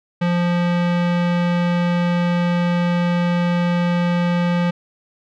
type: tone with low-pass filter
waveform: square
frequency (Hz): 174.61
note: F3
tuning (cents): 0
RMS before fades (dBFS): -18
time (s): 0.21-4.71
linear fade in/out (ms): 10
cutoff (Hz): 2900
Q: 0.99
effects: none